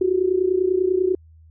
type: tone with amplitude modulation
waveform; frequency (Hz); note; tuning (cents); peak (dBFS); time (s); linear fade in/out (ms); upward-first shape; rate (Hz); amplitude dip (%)
sine; 370; F#4; 0; -13; 0.01-1.15; 5; sine; 30.1; 80
effects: added 80 Hz sine -46 dBFS peak until 1.5 s